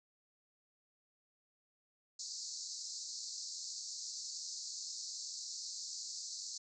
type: band-pass noise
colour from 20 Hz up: pink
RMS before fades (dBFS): -45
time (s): 2.19-6.58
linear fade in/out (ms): 5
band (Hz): 4200 to 7500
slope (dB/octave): 96
effects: none